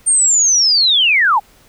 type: linear sweep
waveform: sine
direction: down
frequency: 8870 to 755 Hz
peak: -9 dBFS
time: 0.06-1.4 s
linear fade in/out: 20 ms
effects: pink hiss -49 dBFS RMS until 1.68 s